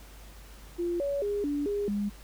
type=tone with pitch steps; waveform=sine; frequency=346.6 / 564 / 409.3 / 289.2 / 408.3 / 204.4 Hz; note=F4 / C#5 / G#4 / D4 / G#4 / G#3; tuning=-13 / +30 / -25 / -27 / -29 / -27 cents; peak=-27 dBFS; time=0.78-2.1 s; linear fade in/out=20 ms; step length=220 ms; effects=added 50 Hz sine -47 dBFS peak until 2.23 s + pink hiss -53 dBFS RMS until 2.23 s